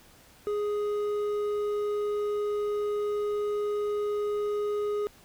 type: tone with hard clipping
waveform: triangle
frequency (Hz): 415.3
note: G#4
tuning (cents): 0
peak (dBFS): -28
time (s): 0.47-5.07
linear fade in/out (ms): 0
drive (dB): 9
effects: pink hiss -56 dBFS RMS until 5.24 s